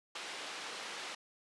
white band-pass noise, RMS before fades -44 dBFS, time 0.15-1.15 s, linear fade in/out 5 ms, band 340 to 3800 Hz, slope 12 dB/octave, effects resampled to 24000 Hz

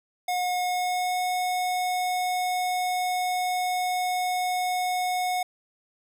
square tone with pitch glide, 723 to 729.3 Hz, F#5 to F#5, -40 to -25 cents, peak -25 dBFS, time 0.28-5.43 s, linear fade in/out 5 ms, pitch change +15 cents, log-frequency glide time 0.6-1.21 s, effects none

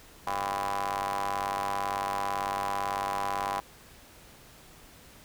sawtooth ring-modulated tone, 98 Hz, G2, in tune, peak -22 dBFS, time 0.27-3.6 s, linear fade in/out 0 ms, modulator 902 Hz, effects pink hiss -53 dBFS RMS until 5.24 s

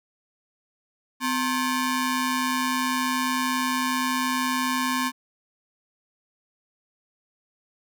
sawtooth ring-modulated tone, 659.3 Hz, E5, in tune, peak -16 dBFS, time 1.2-5.12 s, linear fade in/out 50 ms, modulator 405 Hz, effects none

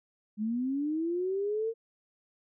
sine linear sweep, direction up, 205.8 to 460 Hz, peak -28 dBFS, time 0.37-1.74 s, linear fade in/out 50 ms, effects none

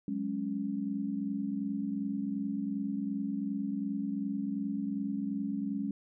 sine chord, F# suspended second, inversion none, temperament equal, 185 / 207.7 / 277.2 Hz, F#3 / G#3 / C#4, 0 / 0 / 0 cents, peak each -40 / -34 / -35 dBFS, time 0.08-5.91 s, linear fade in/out 2 ms, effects none

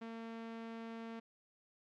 sawtooth tone, 227.6 Hz, A#3, 41 cents flat, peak -40 dBFS, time 0.01-1.2 s, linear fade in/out 10 ms, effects low-pass 3000 Hz 12 dB/octave + MP3 96 kbps

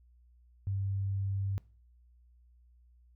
sine tone, 98 Hz, G2, in tune, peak -30 dBFS, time 0.67-1.58 s, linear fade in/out 0 ms, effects noise-tail reverb RT60 0.4 s tail -21 dB re dry + added 60 Hz sine -59 dBFS peak until 3.15 s

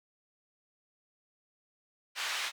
white band-pass noise, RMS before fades -35 dBFS, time 2.15-2.52 s, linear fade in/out 50 ms, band 1100 to 3600 Hz, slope 12 dB/octave, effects none

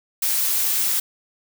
blue noise, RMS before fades -21 dBFS, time 0.22-1 s, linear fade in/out 5 ms, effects none

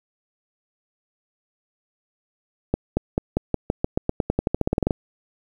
accelerating click train, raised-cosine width 2 ms, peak -6 dBFS, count 21, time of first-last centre 2.74-4.908 s, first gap 230 ms, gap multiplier 0.91, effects 8-bit

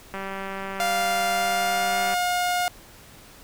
click train, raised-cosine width 0.5 ms, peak -18 dBFS, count 389, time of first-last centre 0.14-2.14 s, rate 194 Hz
sawtooth tone with pitch glide, 698.5 to 714.4 Hz, F5 to F5, 0 to +39 cents, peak -18 dBFS, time 0.8-2.68 s, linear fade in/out 0 ms, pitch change +39 cents, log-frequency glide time 1.31-2.19 s
effects pink hiss -48 dBFS RMS until 3.43 s

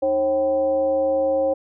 sine tone with frequency modulation, 540 Hz, C#5, 45 cents flat, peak -17 dBFS, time 0.02-1.54 s, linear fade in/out 10 ms, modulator 231 Hz, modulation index 0.54, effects none

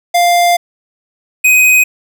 square tone pair in turn, 698.5 / 2508 Hz, F5 / D#7, 0 / +13 cents, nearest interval octave + minor seventh, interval 2213 cents, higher second, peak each -8 / -6 dBFS, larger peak second, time 0.14-0.57 / 1.44-1.84 s, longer first, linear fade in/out 10 ms, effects none

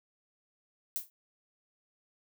violet noise with exponential decay, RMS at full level -30 dBFS, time 0.96-1.1 s, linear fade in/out 0 ms, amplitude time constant 30 ms, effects none

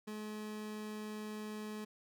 30% pulse tone, 213.1 Hz, G#3, 45 cents sharp, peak -39 dBFS, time 0.07-1.85 s, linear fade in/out 10 ms, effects none

